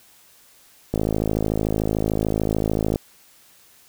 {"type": "click train", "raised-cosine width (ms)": 2, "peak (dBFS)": -8, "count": 109, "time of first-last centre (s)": [0.94, 2.959], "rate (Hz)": 53.5, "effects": ["white hiss -53 dBFS RMS until 3.88 s"]}